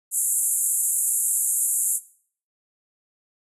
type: band-pass noise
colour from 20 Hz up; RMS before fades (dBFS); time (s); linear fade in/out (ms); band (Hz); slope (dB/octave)
white; -23; 0.11-2; 50; 7100 to 12000; 96
effects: noise-tail reverb RT60 0.5 s tail -17 dB re dry